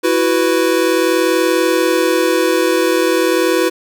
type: chord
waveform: square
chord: E suspended second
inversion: none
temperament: equal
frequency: 329.6 / 370 / 493.9 Hz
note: E4 / F#4 / B4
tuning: 0 / 0 / 0 cents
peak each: -17 dBFS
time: 0.03-3.7 s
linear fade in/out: 20 ms
effects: none